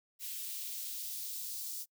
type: noise with high-pass filter sweep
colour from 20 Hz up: blue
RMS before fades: -41 dBFS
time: 0.19-1.86 s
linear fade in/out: 50 ms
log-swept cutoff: 2700 to 4800 Hz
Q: 1.3
effects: noise-tail reverb RT60 0.1 s tail -26 dB re dry